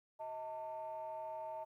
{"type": "ring-modulated tone", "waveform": "triangle", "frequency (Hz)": 130.81, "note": "C3", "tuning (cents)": 0, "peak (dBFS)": -36, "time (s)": [0.19, 1.65], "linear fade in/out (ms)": 20, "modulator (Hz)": 766, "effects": ["tanh soft clip ceiling -34 dBFS", "13-bit"]}